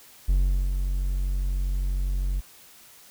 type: tone with ADSR envelope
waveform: triangle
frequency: 46.25 Hz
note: F#1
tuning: in tune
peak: -15 dBFS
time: 0.28-2.41 s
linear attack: 13 ms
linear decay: 400 ms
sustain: -6 dB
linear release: 20 ms
effects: white hiss -51 dBFS RMS until 3.1 s